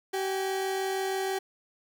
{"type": "tone pair together", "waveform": "30% pulse", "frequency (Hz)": [383.4, 813], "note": ["G4", "G#5"], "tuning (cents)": [-38, -37], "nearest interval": "octave + minor second", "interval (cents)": 1301, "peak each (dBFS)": [-26, -35], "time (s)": [0.13, 1.39], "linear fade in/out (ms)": 10, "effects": []}